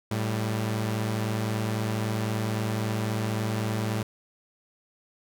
sawtooth tone pair together, 109.88 / 196 Hz, A2 / G3, -2 / 0 cents, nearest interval minor seventh, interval 1002 cents, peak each -23 / -29 dBFS, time 0.11-4.03 s, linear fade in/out 5 ms, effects none

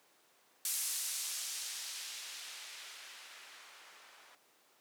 violet noise with low-pass filter sweep, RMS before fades -43 dBFS, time 0.65-4.35 s, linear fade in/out 2 ms, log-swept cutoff 10000 to 1100 Hz, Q 0.73, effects pink hiss -67 dBFS RMS until 4.8 s + high-pass 400 Hz 12 dB/octave

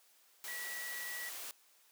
sine tone in noise, 1940 Hz, B6, 31 cents flat, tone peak -42 dBFS, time 0.48-1.29 s, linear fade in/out 0 ms, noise white, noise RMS -45 dBFS, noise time 0.44-1.51 s, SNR 0 dB, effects white hiss -67 dBFS RMS until 1.91 s + high-pass 400 Hz 12 dB/octave

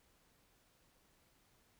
silence, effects pink hiss -72 dBFS RMS until 1.79 s

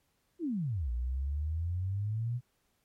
sine exponential two-way sweep, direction down then up, 370 to 58 to 124.8 Hz, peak -30 dBFS, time 0.39-2.41 s, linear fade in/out 50 ms, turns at 0.91 s, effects pink hiss -75 dBFS RMS until 2.84 s + MP3 64 kbps

